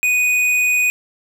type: tone with tanh clipping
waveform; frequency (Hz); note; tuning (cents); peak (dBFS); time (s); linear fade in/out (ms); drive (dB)
sine; 2483; D#7; -4; -15; 0.03-0.9; 0; 12
effects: none